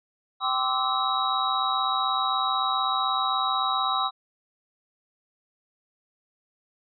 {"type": "tone cluster", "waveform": "sine", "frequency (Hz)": [774, 1039, 1166, 1302, 3839], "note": ["G5", "C6", "D6", "E6", "B7"], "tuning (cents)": [-22, -12, -13, -22, -50], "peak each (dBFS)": -29, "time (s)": [0.4, 4.11], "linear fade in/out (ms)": 50, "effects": []}